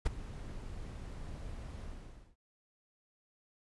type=noise with ADSR envelope; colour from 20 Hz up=brown; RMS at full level=-26 dBFS; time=0.05-2.36 s; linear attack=15 ms; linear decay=14 ms; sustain=-18 dB; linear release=540 ms; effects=noise-tail reverb RT60 0.1 s tail -23 dB re dry + resampled to 24000 Hz